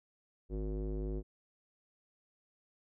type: tone with low-pass filter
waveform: square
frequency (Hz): 51.91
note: G#1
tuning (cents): 0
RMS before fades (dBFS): -37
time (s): 0.49-1.23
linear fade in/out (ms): 50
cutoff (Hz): 400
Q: 3.5
effects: none